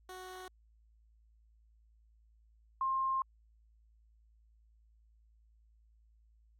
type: tone pair in turn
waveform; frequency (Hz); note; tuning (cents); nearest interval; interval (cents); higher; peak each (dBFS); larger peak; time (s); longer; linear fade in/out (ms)
15% pulse / sine; 370 / 1061.1; F#4 / C6; 0 / +24; octave + tritone; 1824; second; -39 / -30; second; 0.09-0.48 / 2.81-3.22; second; 2
effects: added 55 Hz sine -63 dBFS peak until 6.59 s + AAC 64 kbps